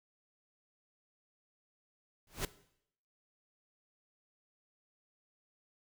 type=noise with exponential growth; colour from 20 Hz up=pink; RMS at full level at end=-31 dBFS; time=2.27-2.45 s; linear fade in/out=2 ms; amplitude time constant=37 ms; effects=noise-tail reverb RT60 0.7 s tail -17 dB re dry